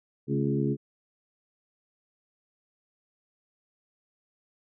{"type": "harmonic tone with a mistuned harmonic", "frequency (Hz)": 69.5, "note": "C#2", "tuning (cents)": 5, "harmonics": [2, 3, 4, 5, 6], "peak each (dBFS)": [-28, -30, -31, -32, -33], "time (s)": [0.27, 0.77], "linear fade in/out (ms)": 50, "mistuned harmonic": 3, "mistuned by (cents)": 46, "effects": []}